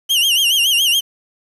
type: tone with vibrato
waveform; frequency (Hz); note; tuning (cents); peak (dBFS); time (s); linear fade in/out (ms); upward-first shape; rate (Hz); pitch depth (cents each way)
40% pulse; 2999; F#7; +23; -11; 0.09-1.01; 20; sine; 7.1; 140
effects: resampled to 32000 Hz + 7-bit